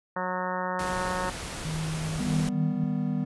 harmonic tone, 182.9 Hz, F#3, 20 cents flat, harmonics 1 / 2 / 3 / 4 / 5 / 6 / 7 / 8 / 9 / 10, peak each -36 / -41 / -34 / -39 / -33 / -36 / -38 / -39 / -43 / -40 dBFS, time 0.16-1.3 s, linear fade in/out 5 ms
pink noise, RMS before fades -36 dBFS, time 0.79-2.49 s, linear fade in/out 2 ms
sine tone with pitch glide, 158 to 159.93 Hz, D#3 to D#3, +27 to +48 cents, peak -29 dBFS, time 1.65-2.84 s, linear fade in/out 0 ms, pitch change +21 cents, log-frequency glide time 1.98-2.67 s
triangle chord, Eb augmented, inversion none, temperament equal, 155.56 / 196 / 246.9 Hz, Eb3 / G3 / B3, 0 / 0 / 0 cents, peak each -28 dBFS, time 2.19-3.25 s, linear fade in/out 10 ms
effects resampled to 24000 Hz

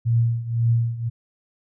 sine tone with tremolo, 116.54 Hz, A#2, in tune, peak -14 dBFS, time 0.05-1.1 s, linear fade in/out 20 ms, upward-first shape triangle, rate 1.9 Hz, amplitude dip 85%, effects none

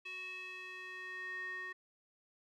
square tone with band-pass filter sweep, 370 Hz, F#4, in tune, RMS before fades -45 dBFS, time 0.05-1.73 s, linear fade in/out 10 ms, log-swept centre 2700 to 1700 Hz, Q 6.4, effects none

